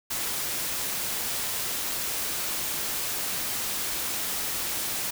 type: noise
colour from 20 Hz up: white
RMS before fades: -30 dBFS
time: 0.1-5.11 s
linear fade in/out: 10 ms
effects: none